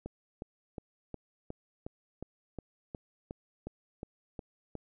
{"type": "click train", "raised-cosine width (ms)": 2, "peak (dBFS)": -26, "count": 14, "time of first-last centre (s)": [0.06, 4.753], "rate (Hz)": 2.77, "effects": []}